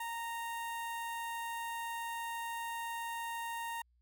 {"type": "tone with notch filter", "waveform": "sawtooth", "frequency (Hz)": 927, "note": "A#5", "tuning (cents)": -10, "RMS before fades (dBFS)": -40, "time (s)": [0, 3.82], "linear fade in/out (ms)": 5, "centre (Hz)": 5000, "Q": 1.2, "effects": ["added 60 Hz sine -68 dBFS peak until 4.01 s"]}